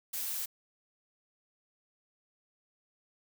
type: noise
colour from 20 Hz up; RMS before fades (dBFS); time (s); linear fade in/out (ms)
blue; -36; 0.13-0.46; 10
effects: none